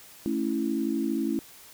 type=chord; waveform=sine; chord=A major; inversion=none; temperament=equal; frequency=220 / 277.2 / 329.6 Hz; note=A3 / C#4 / E4; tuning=0 / 0 / 0 cents; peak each=-30 / -29 / -29 dBFS; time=0.26-1.39 s; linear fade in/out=0 ms; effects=white hiss -50 dBFS RMS until 1.73 s